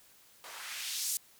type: noise with band-pass filter sweep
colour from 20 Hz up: blue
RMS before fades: -38 dBFS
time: 0.44-1.17 s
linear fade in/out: 0 ms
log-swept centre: 700 to 8200 Hz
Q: 1.1
effects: white hiss -61 dBFS RMS until 1.39 s